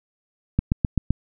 click train, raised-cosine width 5 ms, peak -6 dBFS, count 5, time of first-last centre 0.59-1.106 s, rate 7.75 Hz, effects none

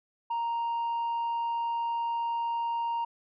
sine tone, 932.3 Hz, A#5, in tune, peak -25 dBFS, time 0.3-3.05 s, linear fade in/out 10 ms, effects tanh soft clip ceiling -27 dBFS

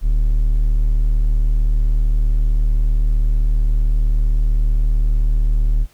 triangle tone, 37.76 Hz, D1, 49 cents sharp, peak -10 dBFS, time 0.01-5.87 s, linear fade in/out 50 ms, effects pink hiss -53 dBFS RMS until 5.93 s

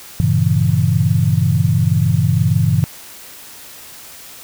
sine chord, G diminished seventh, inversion none, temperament equal, 98 / 116.54 / 138.59 / 164.81 Hz, G2 / Bb2 / Db3 / Fb3, 0 / 0 / 0 / 0 cents, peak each -17 dBFS, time 0.2-2.84 s, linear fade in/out 0 ms, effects white hiss -37 dBFS RMS until 4.43 s

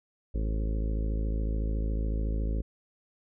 harmonic tone, 53.9 Hz, A1, 35 cents flat, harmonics 1 / 2 / 3 / 4 / 5 / 6 / 7 / 8 / 9 / 10, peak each -27 / -39 / -41 / -41 / -43 / -44 / -50 / -45 / -52 / -48 dBFS, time 0.34-2.62 s, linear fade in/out 10 ms, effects none

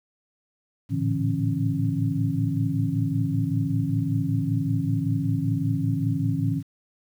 sine tone cluster, 108.8 / 114 / 144.9 / 166.9 / 272.7 Hz, A2 / A#2 / D3 / E3 / C#4, -19 / -38 / -23 / +22 / -28 cents, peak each -28 dBFS, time 0.89-6.63 s, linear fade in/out 50 ms, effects 9-bit

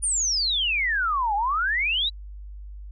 sine exponential two-way sweep, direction down then up, 9620 to 793 to 4006 Hz, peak -21 dBFS, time 0.02-2.1 s, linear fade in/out 20 ms, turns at 1.35 s, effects added 50 Hz sine -36 dBFS peak until 2.91 s

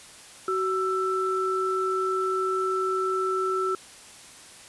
sine tone pair together, 376.5 / 1329 Hz, F#4 / E6, +30 / +14 cents, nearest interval octave + minor seventh, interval 2184 cents, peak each -26 dBFS, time 0.48-3.75 s, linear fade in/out 2 ms, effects white hiss -47 dBFS RMS until 4.68 s + resampled to 24000 Hz

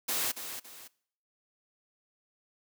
white noise with echo, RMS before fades -31 dBFS, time 0.08-0.32 s, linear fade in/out 10 ms, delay 280 ms, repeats 2, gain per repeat -9 dB, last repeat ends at 0.88 s, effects noise-tail reverb RT60 0.6 s tail -22 dB re dry + high-pass 150 Hz 12 dB/octave

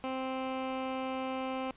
15% pulse tone, 261.6 Hz, C4, in tune, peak -27 dBFS, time 0.04-1.71 s, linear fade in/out 0 ms, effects pink hiss -60 dBFS RMS until 1.76 s + resampled to 8000 Hz

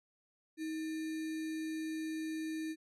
sine tone with sample-and-hold, 316.4 Hz, D#4, 29 cents sharp, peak -36 dBFS, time 0.57-2.76 s, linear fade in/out 50 ms, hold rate 2100 Hz, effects low-pass 12000 Hz 12 dB/octave

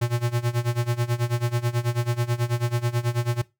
square tone with tremolo, 119.7 Hz, A#2, 46 cents sharp, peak -20 dBFS, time 0.01-3.42 s, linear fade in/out 10 ms, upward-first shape sine, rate 9.2 Hz, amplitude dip 90%, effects noise-tail reverb RT60 0.2 s tail -19 dB re dry

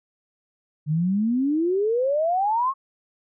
sine exponential sweep, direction up, 145.7 to 1108.7 Hz, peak -19 dBFS, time 0.86-2.74 s, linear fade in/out 50 ms, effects none

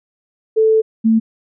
sine tone pair in turn, 440 / 223.5 Hz, A4 / A3, 0 / +27 cents, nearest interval octave, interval 1173 cents, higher first, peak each -9 dBFS, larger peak neither, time 0.56-0.82 / 1.04-1.2 s, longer first, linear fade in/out 20 ms, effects none

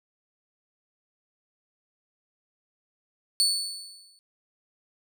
30% pulse tone with exponential decay, 4453 Hz, C#8, 7 cents sharp, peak -15 dBFS, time 3.4-4.19 s, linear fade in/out 0 ms, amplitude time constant 170 ms, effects none

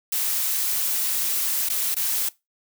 blue noise with dropouts, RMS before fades -24 dBFS, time 0.12-2.29 s, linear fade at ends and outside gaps 5 ms, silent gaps 1.689-1.698 / 1.945-1.964 s, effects noise-tail reverb RT60 0.2 s tail -20 dB re dry

